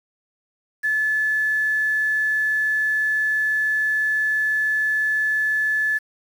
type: tone with quantisation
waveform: sine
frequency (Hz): 1727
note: A6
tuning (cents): -33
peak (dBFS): -18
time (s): 0.83-5.99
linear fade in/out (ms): 20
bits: 7
effects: none